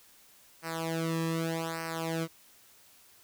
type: tone with flanger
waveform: sawtooth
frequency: 163.8 Hz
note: E3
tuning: 11 cents flat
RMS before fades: -33 dBFS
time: 0.62-2.28 s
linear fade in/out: 50 ms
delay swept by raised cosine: 0.28 to 1.38 ms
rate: 0.83 Hz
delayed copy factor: -1
effects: white hiss -59 dBFS RMS until 3.23 s